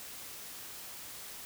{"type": "silence", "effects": ["white hiss -46 dBFS RMS until 1.45 s"]}